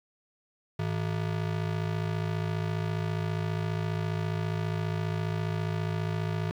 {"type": "ring-modulated tone", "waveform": "square", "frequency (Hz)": 132.9, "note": "C3", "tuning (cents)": 27, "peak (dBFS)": -26, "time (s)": [0.79, 6.51], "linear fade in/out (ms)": 0, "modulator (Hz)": 27.4, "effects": ["low-pass 4000 Hz 12 dB/octave", "9-bit"]}